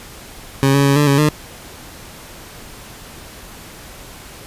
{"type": "tone with pitch steps", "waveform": "20% pulse", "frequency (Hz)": [136.6, 140.1, 139.2, 147, 139.5, 150.9], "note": ["C#3", "C#3", "C#3", "D3", "C#3", "D3"], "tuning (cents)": [-25, 19, 8, 2, 11, 47], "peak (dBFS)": -6, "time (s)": [0.63, 1.29], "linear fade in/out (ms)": 0, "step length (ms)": 110, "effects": ["pink hiss -37 dBFS RMS until 4.46 s", "resampled to 32000 Hz"]}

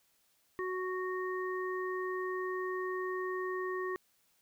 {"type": "harmonic tone", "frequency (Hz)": 370, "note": "F#4", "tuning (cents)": 0, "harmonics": [1, 3, 5], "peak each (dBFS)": [-35, -40, -42], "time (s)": [0.59, 3.96], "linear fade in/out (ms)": 0, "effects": ["white hiss -72 dBFS RMS until 4.41 s"]}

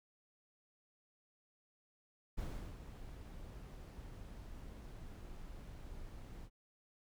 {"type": "noise with ADSR envelope", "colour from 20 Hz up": "brown", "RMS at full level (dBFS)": -41, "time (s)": [2.37, 6.5], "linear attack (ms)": 16, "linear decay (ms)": 360, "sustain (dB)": -9, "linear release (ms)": 59, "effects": []}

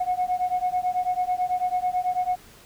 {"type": "beating tone pair", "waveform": "sine", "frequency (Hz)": [724, 733.1], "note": ["F#5", "F#5"], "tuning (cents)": [-38, -16], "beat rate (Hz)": 9.1, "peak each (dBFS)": -24, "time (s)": [0, 2.36], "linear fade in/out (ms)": 10, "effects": ["tanh soft clip ceiling -17 dBFS", "pink hiss -50 dBFS RMS until 2.65 s"]}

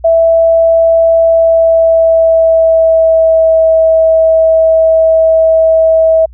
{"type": "tone with pitch glide", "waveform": "sine", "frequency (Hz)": [659.3, 646.5], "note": ["E5", "E5"], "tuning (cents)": [0, -34], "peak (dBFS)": -4, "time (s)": [0.04, 6.26], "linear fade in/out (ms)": 10, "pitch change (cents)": -34, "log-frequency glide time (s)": [1.25, 3.66], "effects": ["added 60 Hz sine -31 dBFS peak until 6.33 s"]}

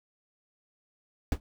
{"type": "noise with exponential decay", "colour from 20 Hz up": "brown", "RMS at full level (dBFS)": -20, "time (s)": [1.32, 1.4], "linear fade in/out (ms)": 1, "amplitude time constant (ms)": 16, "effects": []}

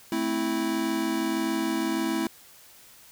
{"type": "chord", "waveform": "square", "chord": "A minor", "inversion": "none", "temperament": "equal with one note detuned", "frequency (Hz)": [220, 261.6, 328.1], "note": ["A3", "C4", "E4"], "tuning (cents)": [0, 0, -8], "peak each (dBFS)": [-32, -32, -28], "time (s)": [0.12, 2.27], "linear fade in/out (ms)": 2, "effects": ["white hiss -52 dBFS RMS until 3.11 s"]}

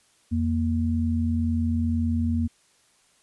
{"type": "tone pair together", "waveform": "sine", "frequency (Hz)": [85.5, 234.4], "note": ["F2", "A#3"], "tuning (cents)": [-36, 10], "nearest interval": "octave + perfect fourth", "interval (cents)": 1746, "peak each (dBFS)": -24, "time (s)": [0.31, 2.48], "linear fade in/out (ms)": 20, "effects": ["white hiss -62 dBFS RMS until 3.22 s", "resampled to 24000 Hz"]}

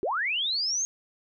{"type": "linear sweep", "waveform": "sine", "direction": "up", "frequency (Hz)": [329.6, 6570], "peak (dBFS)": -25, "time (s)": [0.03, 0.85], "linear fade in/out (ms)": 0, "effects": []}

